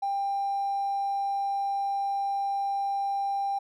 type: tone with hard clipping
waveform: triangle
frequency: 794 Hz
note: G5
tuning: 22 cents sharp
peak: -26 dBFS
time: 0.02-3.59 s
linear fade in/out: 10 ms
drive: 3 dB
effects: none

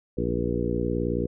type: harmonic tone with a mistuned harmonic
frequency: 59 Hz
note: A#1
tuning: 22 cents sharp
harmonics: 1 / 2 / 3 / 4 / 5 / 6 / 7 / 8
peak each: -32 / -32 / -32 / -32 / -32 / -32 / -32 / -32 dBFS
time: 0.17-1.27 s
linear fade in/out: 10 ms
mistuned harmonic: 8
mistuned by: +40 cents
effects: none

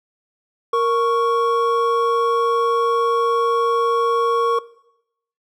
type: tone pair together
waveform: triangle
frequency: 466.2 / 1108.7 Hz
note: A#4 / C#6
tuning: 0 / 0 cents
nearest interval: octave + minor third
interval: 1500 cents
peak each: -16 dBFS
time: 0.73-4.59 s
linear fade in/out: 5 ms
effects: noise-tail reverb RT60 0.8 s tail -19 dB re dry

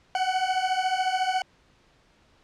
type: beating tone pair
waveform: 40% pulse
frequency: 740 / 754 Hz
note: F#5 / F#5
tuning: 0 / +32 cents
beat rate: 14 Hz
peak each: -26 / -25 dBFS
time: 0.15-1.42 s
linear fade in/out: 2 ms
effects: pink hiss -61 dBFS RMS until 2.43 s + low-pass 5000 Hz 12 dB/octave

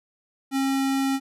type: tone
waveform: square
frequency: 270.4 Hz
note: C#4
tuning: 43 cents flat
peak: -22 dBFS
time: 0.51-1.2 s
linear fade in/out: 50 ms
effects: resampled to 32000 Hz

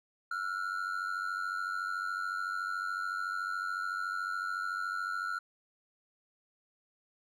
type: ring-modulated tone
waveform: triangle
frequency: 1392 Hz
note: F6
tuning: 6 cents flat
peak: -28 dBFS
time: 0.31-5.39 s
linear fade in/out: 5 ms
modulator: 46.9 Hz
effects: none

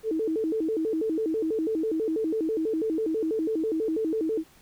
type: tone with vibrato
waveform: sine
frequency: 375.6 Hz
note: F#4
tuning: 26 cents sharp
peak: -24 dBFS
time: 0.03-4.44 s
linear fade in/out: 50 ms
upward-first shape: square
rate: 6.1 Hz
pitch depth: 280 cents each way
effects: pink hiss -57 dBFS RMS until 4.61 s

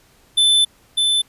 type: tone pair in turn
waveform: square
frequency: 3522 / 3522 Hz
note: A7 / A7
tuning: +1 / +1 cents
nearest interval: unison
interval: 0 cents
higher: neither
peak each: -12 / -15 dBFS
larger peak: first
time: 0.37-0.65 / 0.97-1.22 s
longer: first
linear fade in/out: 10 ms
effects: pink hiss -54 dBFS RMS until 1.28 s + resampled to 32000 Hz

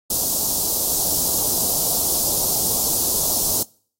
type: band-stop noise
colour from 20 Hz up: white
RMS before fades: -20 dBFS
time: 0.1-3.63 s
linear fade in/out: 5 ms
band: 830 to 4700 Hz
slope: 24 dB/octave
effects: noise-tail reverb RT60 0.5 s tail -25 dB re dry + AAC 48 kbps

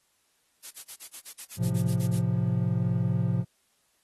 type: noise bursts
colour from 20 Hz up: blue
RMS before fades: -39 dBFS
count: 13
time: 0.63-2.2 s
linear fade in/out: 20 ms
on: 82 ms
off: 42 ms
type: chord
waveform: triangle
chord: F major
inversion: first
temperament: equal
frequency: 110 / 130.81 / 174.61 Hz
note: A2 / C3 / F3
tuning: 0 / 0 / 0 cents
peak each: -26 dBFS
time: 1.57-3.45 s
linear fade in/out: 50 ms
effects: white hiss -70 dBFS RMS until 4.03 s + AAC 32 kbps

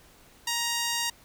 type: tone with notch filter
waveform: 5% pulse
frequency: 939 Hz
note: A#5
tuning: 12 cents sharp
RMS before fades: -29 dBFS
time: 0.47-1.1 s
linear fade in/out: 5 ms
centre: 11000 Hz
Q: 1.5
effects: pink hiss -56 dBFS RMS until 1.24 s

